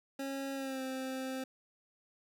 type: tone with pitch glide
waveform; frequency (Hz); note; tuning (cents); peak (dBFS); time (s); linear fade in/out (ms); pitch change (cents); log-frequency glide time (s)
25% pulse; 272.8 to 262.1; C#4 to C4; -28 to +3; -33; 0.19-1.44; 5; -69; 0.54-0.82
effects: none